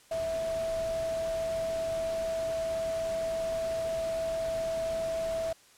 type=tone in noise; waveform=sine; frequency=655 Hz; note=E5; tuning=11 cents flat; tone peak=-29 dBFS; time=0.11-5.53 s; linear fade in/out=5 ms; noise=pink; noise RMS=-43 dBFS; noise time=0.11-5.53 s; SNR=+11 dB; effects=white hiss -59 dBFS RMS until 5.77 s + low-pass 10000 Hz 12 dB/octave